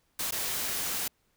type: noise with dropouts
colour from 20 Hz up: white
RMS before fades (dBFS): -32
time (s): 0.19-1.08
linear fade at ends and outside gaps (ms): 5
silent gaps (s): 0.31-0.321
effects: pink hiss -72 dBFS RMS until 1.36 s